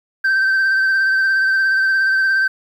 sine tone with vibrato, 1557 Hz, G6, 12 cents flat, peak -10 dBFS, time 0.24-2.48 s, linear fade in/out 10 ms, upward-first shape sine, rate 17 Hz, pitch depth 24 cents each way, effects tanh soft clip ceiling -12 dBFS + 8-bit

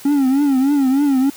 triangle tone with vibrato, 274.4 Hz, C#4, 17 cents flat, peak -10 dBFS, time 0.05-1.3 s, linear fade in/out 5 ms, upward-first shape triangle, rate 3.3 Hz, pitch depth 130 cents each way, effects white hiss -39 dBFS RMS until 1.36 s

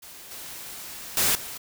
white noise with level steps, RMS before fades -44 / -39 / -22 / -37 dBFS, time 0.02-1.58 s, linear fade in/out 10 ms, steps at 0.31 / 1.17 / 1.35 s, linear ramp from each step 2 ms, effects none

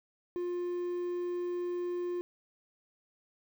triangle tone with quantisation, 353.2 Hz, F4, 20 cents sharp, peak -30 dBFS, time 0.36-2.21 s, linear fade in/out 0 ms, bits 10, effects none

